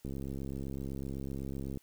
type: click train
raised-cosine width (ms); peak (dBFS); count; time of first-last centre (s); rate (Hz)
3; -27; 118; 0.05-1.773; 67.9
effects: white hiss -68 dBFS RMS until 1.82 s